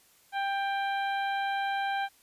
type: harmonic tone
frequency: 790 Hz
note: G5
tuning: 13 cents sharp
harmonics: 1 / 2 / 3 / 4 / 5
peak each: -29 / -34 / -41 / -43 / -47 dBFS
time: 0.32-2.09 s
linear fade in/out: 50 ms
effects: white hiss -62 dBFS RMS until 2.22 s + resampled to 32000 Hz